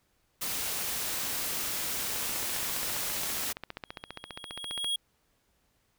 white noise, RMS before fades -33 dBFS, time 0.41-3.53 s, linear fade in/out 10 ms
click train, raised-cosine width 0.3 ms, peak -21 dBFS, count 41, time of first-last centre 2.16-4.845 s, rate 14.9 Hz
square tone with exponential growth, 3297 Hz, G#7, 13 cents flat, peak -27 dBFS, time 3.85-4.96 s, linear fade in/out 5 ms, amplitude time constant 240 ms
effects pink hiss -72 dBFS RMS until 5.98 s

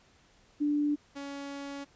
sine / sawtooth tone pair in turn, 293.7 / 280.6 Hz, D4 / C#4, 0 / +21 cents, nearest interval minor second, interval 79 cents, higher first, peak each -25 / -34 dBFS, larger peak first, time 0.6-0.96 / 1.15-1.85 s, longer second, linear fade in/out 20 ms, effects pink hiss -63 dBFS RMS until 1.95 s + resampled to 16000 Hz

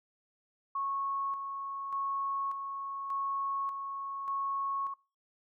sine tone with tremolo, 1100 Hz, C#6, 14 cents flat, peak -31 dBFS, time 0.75-4.94 s, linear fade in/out 5 ms, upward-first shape square, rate 0.85 Hz, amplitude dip 45%, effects noise-tail reverb RT60 0.3 s tail -22 dB re dry

